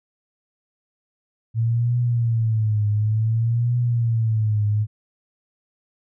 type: tone with vibrato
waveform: sine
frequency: 112.7 Hz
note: A2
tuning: 42 cents sharp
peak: -17 dBFS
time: 1.54-4.87 s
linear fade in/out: 50 ms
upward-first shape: triangle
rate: 0.56 Hz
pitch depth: 140 cents each way
effects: none